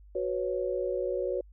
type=chord; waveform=sine; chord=F# suspended fourth; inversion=none; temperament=equal; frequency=370 / 493.9 / 554.4 Hz; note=F#4 / B4 / C#5; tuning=0 / 0 / 0 cents; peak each=-32 / -33 / -32 dBFS; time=0.15-1.41 s; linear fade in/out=5 ms; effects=added 50 Hz sine -50 dBFS peak until 1.52 s